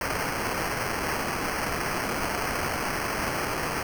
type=noise with sample-and-hold; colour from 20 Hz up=white; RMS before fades=-29 dBFS; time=0.01-3.83 s; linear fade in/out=2 ms; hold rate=3675 Hz; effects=none